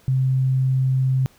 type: tone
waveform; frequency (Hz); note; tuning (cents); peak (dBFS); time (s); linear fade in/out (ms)
sine; 131.2; C3; +5; -16; 0.08-1.26; 0
effects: pink hiss -55 dBFS RMS until 1.38 s